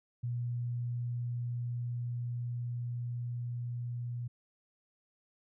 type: tone with level ramp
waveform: sine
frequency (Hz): 120.7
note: B2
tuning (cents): -39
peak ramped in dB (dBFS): -32 to -35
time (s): 0.23-4.28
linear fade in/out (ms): 10
effects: none

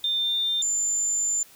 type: tone pair in turn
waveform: sine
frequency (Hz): 3599 / 7150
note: A7 / A8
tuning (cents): +38 / +27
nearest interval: octave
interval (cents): 1189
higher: second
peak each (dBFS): -22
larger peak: neither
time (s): 0.04-0.62 / 0.62-1.43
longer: second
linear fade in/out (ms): 2
effects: white hiss -52 dBFS RMS until 1.55 s

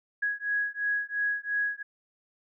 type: beating tone pair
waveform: sine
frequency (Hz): 1662 / 1664.9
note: G#6 / G#6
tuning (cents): +1 / +4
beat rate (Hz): 2.9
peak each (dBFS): -30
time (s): 0.22-1.83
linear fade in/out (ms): 10
effects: none

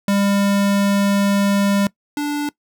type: tone pair in turn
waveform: square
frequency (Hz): 200 / 292.4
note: G3 / D4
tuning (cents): +35 / -7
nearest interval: perfect fifth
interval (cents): 658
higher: second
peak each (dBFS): -15 / -20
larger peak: first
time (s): 0.08-1.87 / 2.17-2.49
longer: first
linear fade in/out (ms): 2
effects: noise-tail reverb RT60 0.1 s tail -21 dB re dry

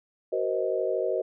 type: chord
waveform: sine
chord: C half-diminished seventh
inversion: second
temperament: just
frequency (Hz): 376.7 / 470.9 / 523.3 / 627.9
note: Gb4 / Bb4 / C5 / Eb5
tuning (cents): +31 / +18 / 0 / +16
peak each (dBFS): -30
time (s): 0.32-1.22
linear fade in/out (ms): 10
effects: none

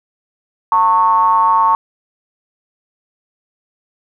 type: ring-modulated tone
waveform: triangle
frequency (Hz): 98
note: G2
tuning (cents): 0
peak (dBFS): -4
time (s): 0.72-1.75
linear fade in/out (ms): 0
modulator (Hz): 1000
effects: none

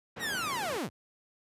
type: band-pass noise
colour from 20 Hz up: pink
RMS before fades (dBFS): -42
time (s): 0.16-0.79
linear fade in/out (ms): 10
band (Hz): 150 to 2400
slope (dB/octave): 12
type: linear sweep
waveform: sawtooth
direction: down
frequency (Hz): 1966 to 69.3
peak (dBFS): -28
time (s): 0.19-0.9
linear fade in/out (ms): 50
effects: resampled to 32000 Hz

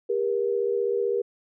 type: tone pair together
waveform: sine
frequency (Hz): 400 / 475.7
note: G4 / A#4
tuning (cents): +35 / +35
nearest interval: minor third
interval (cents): 300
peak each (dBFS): -25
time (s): 0.09-1.22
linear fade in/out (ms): 10
effects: none

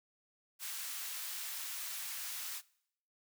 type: high-pass noise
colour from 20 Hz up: white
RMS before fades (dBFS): -42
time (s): 0.59-2.62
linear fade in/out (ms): 50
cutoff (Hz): 1200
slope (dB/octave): 12
effects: noise-tail reverb RT60 0.7 s tail -22 dB re dry

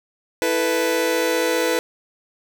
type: chord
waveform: sawtooth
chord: E suspended fourth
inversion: none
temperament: just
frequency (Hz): 329.6 / 439.5 / 494.4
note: E4 / A4 / B4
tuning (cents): 0 / -2 / +2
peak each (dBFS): -20 / -21 / -16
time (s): 0.42-1.79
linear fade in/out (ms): 0
effects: none

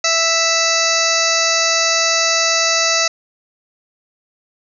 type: harmonic tone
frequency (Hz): 659.3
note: E5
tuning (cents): 0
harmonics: 1 / 2 / 3 / 4 / 6 / 7 / 8 / 9 / 10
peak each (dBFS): -22 / -22 / -22 / -22 / -22 / -22 / -22 / -22 / -22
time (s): 0.04-3.08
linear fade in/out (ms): 5
effects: none

